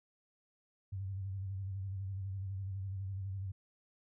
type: tone with vibrato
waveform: sine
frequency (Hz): 96.6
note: G2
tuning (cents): -25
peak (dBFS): -37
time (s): 0.92-3.52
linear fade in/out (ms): 10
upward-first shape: square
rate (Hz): 12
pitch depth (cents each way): 44
effects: none